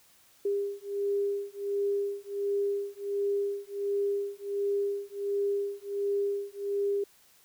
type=beating tone pair; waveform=sine; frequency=401.5 / 402.9 Hz; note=G4 / G4; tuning=+41 / +48 cents; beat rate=1.4 Hz; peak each=-31 dBFS; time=0.45-7.04 s; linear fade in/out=5 ms; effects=white hiss -61 dBFS RMS until 7.44 s